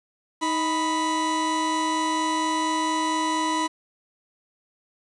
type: tone pair together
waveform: 40% pulse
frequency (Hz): 314.5 / 987.8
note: D#4 / B5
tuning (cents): +19 / 0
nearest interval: octave + minor sixth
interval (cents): 1981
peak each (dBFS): -26 / -23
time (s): 0.41-3.68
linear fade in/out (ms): 20
effects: resampled to 22050 Hz + 8-bit